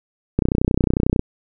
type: click train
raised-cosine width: 3 ms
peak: -3 dBFS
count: 26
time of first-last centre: 0.39-1.194 s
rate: 31.1 Hz
effects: none